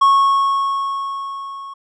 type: tone with level ramp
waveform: triangle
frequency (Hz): 1100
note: C#6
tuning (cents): -14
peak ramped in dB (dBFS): -6 to -28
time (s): 0.01-1.74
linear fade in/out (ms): 10
effects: resampled to 24000 Hz